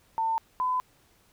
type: tone pair in turn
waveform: sine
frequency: 899 / 1009.1 Hz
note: A5 / B5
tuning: +37 / +37 cents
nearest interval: major second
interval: 200 cents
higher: second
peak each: -24 dBFS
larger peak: neither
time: 0.18-0.38 / 0.6-0.8 s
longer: neither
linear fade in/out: 0 ms
effects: pink hiss -63 dBFS RMS until 1.32 s